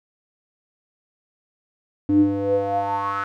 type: tone with band-pass filter sweep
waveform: square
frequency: 99.5 Hz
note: G2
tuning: 26 cents sharp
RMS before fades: -21 dBFS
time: 2.09-3.24 s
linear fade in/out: 0 ms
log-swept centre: 260 to 1400 Hz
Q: 8.2
effects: none